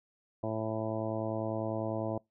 harmonic tone, 110 Hz, A2, in tune, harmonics 1 / 2 / 3 / 4 / 5 / 6 / 7 / 8 / 9, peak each -38 / -40 / -38 / -44 / -38 / -37 / -46 / -47 / -47 dBFS, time 0.43-2.18 s, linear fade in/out 5 ms, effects noise-tail reverb RT60 0.2 s tail -26 dB re dry

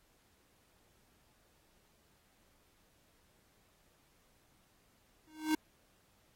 square tone with exponential growth, 311.1 Hz, D#4, in tune, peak -26 dBFS, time 5.27-5.55 s, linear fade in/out 5 ms, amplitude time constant 60 ms, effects pink hiss -71 dBFS RMS until 6.35 s + AAC 48 kbps

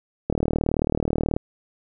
click train, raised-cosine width 2 ms, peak -8 dBFS, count 42, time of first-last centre 0.3-1.365 s, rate 38.5 Hz, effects none

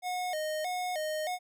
square tone with vibrato, 670 Hz, E5, 28 cents sharp, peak -32 dBFS, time 0.02-1.39 s, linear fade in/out 50 ms, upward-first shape square, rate 1.6 Hz, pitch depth 140 cents each way, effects none

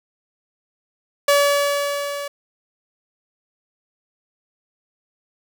sawtooth tone with level ramp, 571 Hz, D5, 49 cents flat, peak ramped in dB -8 to -23 dBFS, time 1.28-2.28 s, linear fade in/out 5 ms, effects none

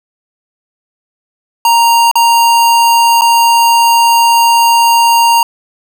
square tone with dropouts, 932 Hz, A#5, 1 cent flat, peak -6 dBFS, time 1.65-5.43 s, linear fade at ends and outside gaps 2 ms, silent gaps 2.114-2.155 / 3.211-3.218 s, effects none

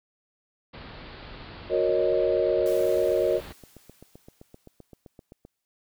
pink low-pass noise, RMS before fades -43 dBFS, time 0.73-3.53 s, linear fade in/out 10 ms, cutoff 4700 Hz, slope 96 dB/octave
sine chord, D# minor seventh, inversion first, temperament equal with one note detuned, 364.9 / 466.2 / 554.4 / 622.3 Hz, F#4 / A#4 / C#5 / D#5, -24 / 0 / 0 / 0 cents, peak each -26 dBFS, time 1.69-3.41 s, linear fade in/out 50 ms
white noise with exponential decay, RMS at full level -43 dBFS, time 2.66-5.65 s, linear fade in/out 0 ms, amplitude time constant 650 ms
click train, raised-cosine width 2 ms, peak -32 dBFS, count 21, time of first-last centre 2.86-5.451 s, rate 7.72 Hz
effects none

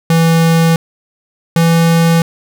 square tone pair in turn, 164.81 / 166.34 Hz, E3 / E3, 0 / +16 cents, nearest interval unison, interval 16 cents, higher second, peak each -8 dBFS, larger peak neither, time 0.1-0.76 / 1.56-2.22 s, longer neither, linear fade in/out 2 ms, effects none

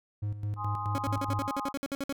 triangle tone with tremolo, 103.83 Hz, G#2, in tune, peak -27 dBFS, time 0.22-1.49 s, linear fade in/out 10 ms, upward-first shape square, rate 4.7 Hz, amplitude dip 65%
sine chord, Ab major, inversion none, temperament equal, 830.6 / 1046.5 / 1244.5 Hz, Ab5 / C6 / Eb6, 0 / 0 / 0 cents, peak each -37 dBFS, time 0.56-1.73 s, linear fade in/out 50 ms
30% pulse tone bursts, 277.2 Hz, C#4, in tune, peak -28 dBFS, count 14, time 0.95-2.126 s, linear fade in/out 0 ms, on 32 ms, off 56 ms
effects none

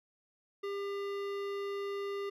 sine tone with hard clipping, 400 Hz, G4, 35 cents sharp, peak -37 dBFS, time 0.63-2.3 s, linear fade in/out 10 ms, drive 16 dB, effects none

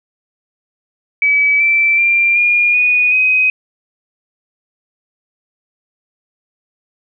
sine tone with pitch steps, 2288 / 2332 / 2377 / 2423 / 2469 / 2517 Hz, D7 / D7 / D7 / D#7 / D#7 / D#7, -46 / -13 / +20 / -47 / -14 / +19 cents, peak -9 dBFS, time 1.22-3.5 s, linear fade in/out 2 ms, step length 380 ms, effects none

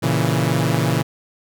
sawtooth chord, A# diminished, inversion none, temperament equal, 116.54 / 138.59 / 164.81 Hz, A#2 / C#3 / E3, 0 / 0 / 0 cents, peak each -17 dBFS, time 0.02-1.03 s, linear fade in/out 20 ms, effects none

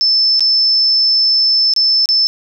sine tone with dropouts, 5274 Hz, E8, in tune, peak -9 dBFS, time 0.01-2.27 s, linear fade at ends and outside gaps 0 ms, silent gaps 0.395-0.406 / 1.737-1.763 / 2.057-2.089 s, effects none

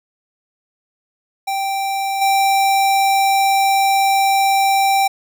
square tone with level steps, 783 Hz, G5, 2 cents flat, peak -19 / -13 dBFS, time 1.47-5.08 s, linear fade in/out 10 ms, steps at 2.21 s, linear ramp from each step 10 ms, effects none

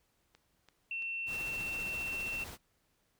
click train, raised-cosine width 0.2 ms, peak -39 dBFS, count 4, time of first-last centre 0.35-1.36 s, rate 2.97 Hz
sine tone, 2700 Hz, E7, 41 cents sharp, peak -35 dBFS, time 0.91-2.44 s, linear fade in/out 2 ms
pink noise with tremolo, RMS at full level -45 dBFS, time 1.26-2.58 s, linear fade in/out 50 ms, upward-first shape sine, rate 15 Hz, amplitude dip 30%
effects pink hiss -75 dBFS RMS until 3.19 s

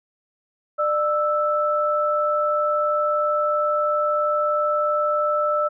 sine tone pair together, 597.9 / 1318.5 Hz, D5 / E6, +31 / 0 cents, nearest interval octave + major second, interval 1369 cents, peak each -21 dBFS, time 0.78-5.69 s, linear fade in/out 20 ms, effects none

